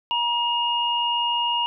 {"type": "tone pair together", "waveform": "sine", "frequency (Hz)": [950.7, 2849], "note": ["A#5", "F7"], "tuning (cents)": [34, 34], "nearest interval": "octave + perfect fifth", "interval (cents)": 1900, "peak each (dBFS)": -23, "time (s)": [0.11, 1.66], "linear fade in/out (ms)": 0, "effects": []}